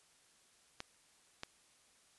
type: clicks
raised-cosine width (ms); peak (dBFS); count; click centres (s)
0.2; -24; 2; 0.804 / 1.434
effects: white hiss -68 dBFS RMS until 2.18 s + resampled to 24000 Hz